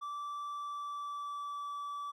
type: tone with pitch glide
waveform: triangle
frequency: 1164 to 1154 Hz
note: D6 to D6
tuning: -16 to -31 cents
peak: -36 dBFS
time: 0.01-2.12 s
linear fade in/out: 20 ms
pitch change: -15 cents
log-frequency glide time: 0.5-1.74 s
effects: none